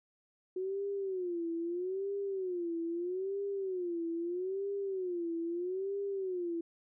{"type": "tone with vibrato", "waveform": "sine", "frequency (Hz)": 365.1, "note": "F#4", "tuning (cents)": -23, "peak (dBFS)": -33, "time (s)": [0.56, 6.61], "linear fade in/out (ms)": 5, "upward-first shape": "sine", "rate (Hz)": 0.78, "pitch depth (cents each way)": 160, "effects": []}